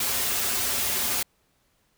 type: noise with comb filter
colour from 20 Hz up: white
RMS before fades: -26 dBFS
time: 0-1.23 s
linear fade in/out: 5 ms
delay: 6.3 ms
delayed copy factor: -0.8
effects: pink hiss -68 dBFS RMS until 1.97 s